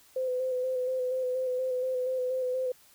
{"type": "tone with vibrato", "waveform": "sine", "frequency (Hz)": 510, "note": "C5", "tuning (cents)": -44, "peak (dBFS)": -27, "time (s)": [0.16, 2.72], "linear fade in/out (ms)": 5, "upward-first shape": "square", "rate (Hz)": 4.2, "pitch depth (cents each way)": 23, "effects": ["white hiss -59 dBFS RMS until 2.94 s"]}